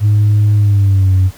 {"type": "tone with pitch glide", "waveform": "sine", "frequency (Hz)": [104.6, 93.73], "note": ["G#2", "F#2"], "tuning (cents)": [13, 23], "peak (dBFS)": -5, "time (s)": [0, 1.31], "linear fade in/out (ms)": 50, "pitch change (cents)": -190, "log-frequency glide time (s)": [0.55, 1.15], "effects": ["tanh soft clip ceiling -5 dBFS", "pink hiss -40 dBFS RMS until 1.37 s"]}